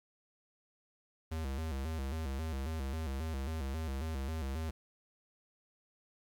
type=tone with vibrato; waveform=square; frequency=73.42 Hz; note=D2; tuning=in tune; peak=-36 dBFS; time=1.31-4.71 s; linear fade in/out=10 ms; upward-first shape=square; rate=3.7 Hz; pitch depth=150 cents each way; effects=11-bit